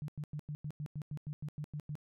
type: tone bursts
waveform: sine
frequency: 148.9 Hz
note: D3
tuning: 24 cents sharp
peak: -37 dBFS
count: 13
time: 0.02-1.954 s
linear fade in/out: 0 ms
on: 62 ms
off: 94 ms
effects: none